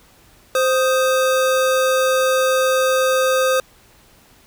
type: tone pair together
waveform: square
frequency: 520.8 / 1244.5 Hz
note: C5 / D#6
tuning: -8 / 0 cents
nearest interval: octave + minor third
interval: 1508 cents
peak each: -16 / -22 dBFS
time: 0.55-3.6 s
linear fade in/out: 2 ms
effects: pink hiss -51 dBFS RMS until 4.46 s